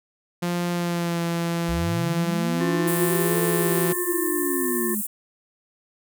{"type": "tone with pitch glide", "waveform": "sawtooth", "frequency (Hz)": [174.61, 169.35], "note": ["F3", "E3"], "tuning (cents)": [0, 47], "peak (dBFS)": -19, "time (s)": [0.42, 3.93], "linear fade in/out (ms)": 10, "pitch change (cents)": -53, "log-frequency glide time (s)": [0.71, 1.22]}
{"type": "linear two-way sweep", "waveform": "sine", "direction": "up then down", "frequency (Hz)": [51.8, 443.8, 204.2], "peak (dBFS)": -26, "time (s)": [1.68, 5.02], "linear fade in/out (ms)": 20, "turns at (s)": 3.42}
{"type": "harmonic tone", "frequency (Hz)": 356.2, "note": "F4", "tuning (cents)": 34, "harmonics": [1, 3, 5], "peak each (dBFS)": [-25, -36, -34], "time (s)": [2.6, 4.95], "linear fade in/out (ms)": 10}
{"type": "high-pass noise", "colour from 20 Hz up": "pink", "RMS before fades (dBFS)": -29, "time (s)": [2.87, 5.07], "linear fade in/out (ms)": 10, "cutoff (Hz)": 8100, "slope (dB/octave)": 48}
{"effects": []}